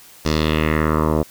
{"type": "tone with low-pass filter sweep", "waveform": "10% pulse", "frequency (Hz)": 77.78, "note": "D#2", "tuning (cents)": 0, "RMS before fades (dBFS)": -18, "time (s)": [0.25, 1.23], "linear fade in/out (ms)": 5, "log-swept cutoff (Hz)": [5700, 700], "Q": 2.5, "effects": ["white hiss -45 dBFS RMS until 1.3 s"]}